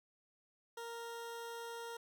20% pulse tone, 465.5 Hz, A#4, 2 cents flat, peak -39 dBFS, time 0.77-1.97 s, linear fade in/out 5 ms, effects none

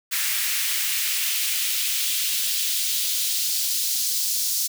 white noise with high-pass filter sweep, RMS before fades -24 dBFS, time 0.11-4.68 s, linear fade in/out 20 ms, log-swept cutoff 1900 to 5100 Hz, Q 1.5, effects none

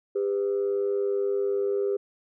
sine tone pair together, 400.4 / 500.8 Hz, G4 / B4, +37 / +24 cents, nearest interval major third, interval 387 cents, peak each -23 / -30 dBFS, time 0.15-1.97 s, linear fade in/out 10 ms, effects tanh soft clip ceiling -18 dBFS

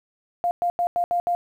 sine tone bursts at uneven times, 700 Hz, F5, 4 cents sharp, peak -19 dBFS, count 6, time 0.44-0.51 / 0.62-0.7 / 0.79-0.87 / 0.96-1.04 / 1.11-1.2 / 1.27-1.35 s, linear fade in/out 0 ms, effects 9-bit

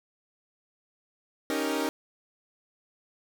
sawtooth chord, Eb dominant seventh, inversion third, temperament equal, 277.2 / 311.1 / 392 / 466.2 Hz, Db4 / Eb4 / G4 / Bb4, 0 / 0 / 0 / 0 cents, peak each -28 / -27 / -32 / -29 dBFS, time 1.5-1.89 s, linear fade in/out 0 ms, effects none

